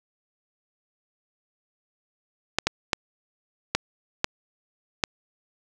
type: clicks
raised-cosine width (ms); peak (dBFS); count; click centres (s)
0.2; -3; 6; 2.586 / 2.67 / 2.932 / 3.75 / 4.244 / 5.038
effects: none